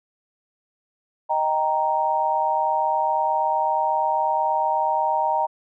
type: chord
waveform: sine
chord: Eb major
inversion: none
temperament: equal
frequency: 622.3 / 784 / 932.3 Hz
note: Eb5 / G5 / Bb5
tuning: 0 / 0 / 0 cents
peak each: -26 / -24 / -21 dBFS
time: 1.29-5.47 s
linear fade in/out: 20 ms
effects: none